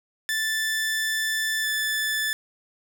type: tone pair in turn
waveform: sawtooth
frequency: 1760 / 1745.8 Hz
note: A6 / A6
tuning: 0 / -14 cents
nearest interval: unison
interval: 14 cents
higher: first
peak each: -20 dBFS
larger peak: neither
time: 0.29-1.64 / 1.64-2.33 s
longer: first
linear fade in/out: 0 ms
effects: none

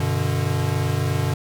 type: chord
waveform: square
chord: G major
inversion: none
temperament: equal with one note detuned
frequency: 95.87 / 123.47 / 146.83 Hz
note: G2 / B2 / D3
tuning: -38 / 0 / 0 cents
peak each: -25 dBFS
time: 0-1.34 s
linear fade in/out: 5 ms
effects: none

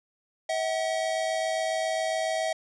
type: tone pair together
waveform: square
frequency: 644 / 751.3 Hz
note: E5 / F#5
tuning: -41 / +26 cents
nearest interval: minor third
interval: 267 cents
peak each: -28 / -32 dBFS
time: 0.49-2.53 s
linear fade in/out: 5 ms
effects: resampled to 22050 Hz + 10-bit

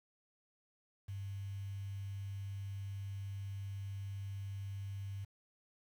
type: tone with quantisation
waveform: sine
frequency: 98.7 Hz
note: G2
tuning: 12 cents sharp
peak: -40 dBFS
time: 1.08-5.25 s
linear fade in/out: 10 ms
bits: 10
effects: none

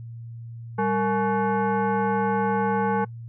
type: tone with frequency modulation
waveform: sine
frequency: 196 Hz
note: G3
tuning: in tune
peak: -20 dBFS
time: 0.78-3.05 s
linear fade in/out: 10 ms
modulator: 655 Hz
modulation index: 1.5
effects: noise-tail reverb RT60 0.1 s tail -23 dB re dry + added 116 Hz sine -35 dBFS peak until 3.28 s

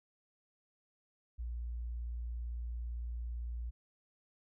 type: tone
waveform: sine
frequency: 58.9 Hz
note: A#1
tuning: 19 cents sharp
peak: -37 dBFS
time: 1.38-3.71 s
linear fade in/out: 20 ms
effects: none

